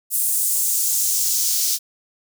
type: noise with high-pass filter sweep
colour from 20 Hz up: white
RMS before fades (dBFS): -20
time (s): 0.1-1.79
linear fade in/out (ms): 50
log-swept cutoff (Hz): 9500 to 5000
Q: 1.7
effects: none